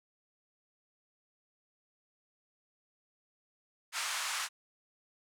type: band-pass noise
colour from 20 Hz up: pink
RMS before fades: -36 dBFS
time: 3.92-4.49 s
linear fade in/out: 50 ms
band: 990 to 10000 Hz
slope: 24 dB/octave
effects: none